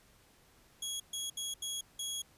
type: tone bursts at uneven times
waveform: 20% pulse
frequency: 3322 Hz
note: G#7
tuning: in tune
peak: -31 dBFS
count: 5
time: 0.82-1 / 1.13-1.3 / 1.37-1.54 / 1.62-1.81 / 1.99-2.22 s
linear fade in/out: 5 ms
effects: pink hiss -64 dBFS RMS until 2.37 s + resampled to 32000 Hz